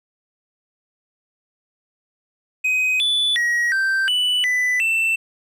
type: tone with pitch steps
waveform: triangle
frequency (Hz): 2515 / 3471 / 1901 / 1563 / 2972 / 1993 / 2672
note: D#7 / A7 / A#6 / G6 / F#7 / B6 / E7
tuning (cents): +18 / -24 / +33 / -6 / +7 / +15 / +23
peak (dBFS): -15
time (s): 2.64-5.16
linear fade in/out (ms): 10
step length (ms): 360
effects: none